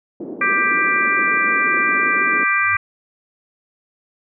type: band-pass noise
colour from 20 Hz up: white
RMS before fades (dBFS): -30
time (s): 0.2-2.44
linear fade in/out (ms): 5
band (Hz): 230 to 410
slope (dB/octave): 24
type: harmonic tone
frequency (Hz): 394.1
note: G4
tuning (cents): +9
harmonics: 3 / 4 / 5 / 6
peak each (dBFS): -20 / -20 / -20 / -20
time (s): 0.41-2.77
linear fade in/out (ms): 5
type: tone with exponential growth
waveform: sine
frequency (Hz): 98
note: G2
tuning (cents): 0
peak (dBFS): -30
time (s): 2.49-2.76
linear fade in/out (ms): 0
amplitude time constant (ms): 57
effects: none